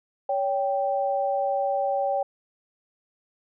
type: tone pair together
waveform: sine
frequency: 562.1 / 784 Hz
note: C#5 / G5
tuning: +24 / 0 cents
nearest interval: tritone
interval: 576 cents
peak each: -25 dBFS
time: 0.29-2.23 s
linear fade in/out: 5 ms
effects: none